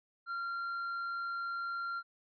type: tone with tanh clipping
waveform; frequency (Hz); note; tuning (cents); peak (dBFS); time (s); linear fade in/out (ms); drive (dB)
sine; 1381; F6; -20; -36; 0.26-2.03; 50; 4
effects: resampled to 11025 Hz